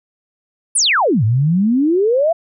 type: exponential two-way sweep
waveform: sine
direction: down then up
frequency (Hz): 10630 to 103.83 to 690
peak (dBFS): -11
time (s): 0.75-2.33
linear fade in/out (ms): 10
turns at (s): 1.24
effects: none